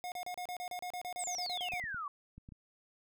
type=tone bursts; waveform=square; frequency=720 Hz; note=F#5; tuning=47 cents flat; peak=-39 dBFS; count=16; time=0.04-1.799 s; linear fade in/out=0 ms; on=79 ms; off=33 ms
type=exponential sweep; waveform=sine; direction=down; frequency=8460 to 1101 Hz; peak=-37 dBFS; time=1.19-2.08 s; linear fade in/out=2 ms
type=clicks; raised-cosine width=5 ms; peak=-38 dBFS; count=6; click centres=1.736 / 1.84 / 1.945 / 2.38 / 2.489 / 2.522 s
effects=none